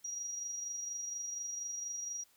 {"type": "tone with amplitude modulation", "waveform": "sine", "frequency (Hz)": 5740, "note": "F8", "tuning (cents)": 47, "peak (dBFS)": -36, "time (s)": [0.04, 2.24], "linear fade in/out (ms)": 10, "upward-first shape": "sine", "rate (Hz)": 24.2, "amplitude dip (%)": 40, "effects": ["white hiss -68 dBFS RMS until 2.36 s"]}